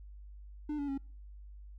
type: tone with pitch steps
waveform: triangle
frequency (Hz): 298.7 / 285.1 / 273.9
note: D4 / C#4 / C#4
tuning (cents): +29 / +49 / -21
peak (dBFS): -31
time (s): 0.69-0.978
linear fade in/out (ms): 5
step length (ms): 96
effects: noise-tail reverb RT60 0.4 s tail -25 dB re dry + added 50 Hz sine -47 dBFS peak until 1.78 s